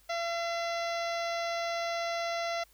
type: harmonic tone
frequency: 679 Hz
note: F5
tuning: 49 cents flat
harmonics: 1 / 2 / 3 / 4 / 5 / 6 / 7 / 8 / 9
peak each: -32 / -39 / -39 / -46 / -46 / -45 / -49 / -49 / -49 dBFS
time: 0.09-2.64 s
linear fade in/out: 10 ms
effects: added 50 Hz sine -64 dBFS peak until 2.73 s + white hiss -64 dBFS RMS until 2.73 s